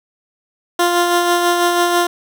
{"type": "tone with tremolo", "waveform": "15% pulse", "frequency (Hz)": 349.2, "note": "F4", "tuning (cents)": 0, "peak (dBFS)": -5, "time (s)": [0.79, 2.07], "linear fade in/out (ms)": 5, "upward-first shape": "sine", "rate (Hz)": 6.1, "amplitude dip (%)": 35, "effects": []}